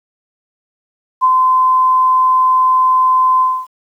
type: tone with ADSR envelope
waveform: sine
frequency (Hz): 1029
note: C6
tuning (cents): -29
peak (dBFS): -6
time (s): 1.21-3.67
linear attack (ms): 30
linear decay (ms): 43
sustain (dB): -2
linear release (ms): 260
effects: 8-bit